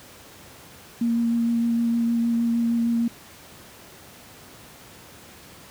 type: tone with vibrato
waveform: sine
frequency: 233.1 Hz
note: A#3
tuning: in tune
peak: -19 dBFS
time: 1.01-3.08 s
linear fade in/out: 5 ms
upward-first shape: sine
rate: 6.5 Hz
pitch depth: 12 cents each way
effects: pink hiss -46 dBFS RMS until 5.7 s + high-pass 80 Hz 12 dB/octave